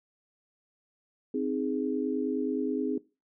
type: chord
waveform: sine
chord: Ab major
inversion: first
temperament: equal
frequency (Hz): 261.6 / 311.1 / 415.3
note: C4 / Eb4 / Ab4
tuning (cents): 0 / 0 / 0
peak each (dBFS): -30 / -33 / -32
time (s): 1.34-2.98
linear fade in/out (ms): 5
effects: noise-tail reverb RT60 0.3 s tail -21 dB re dry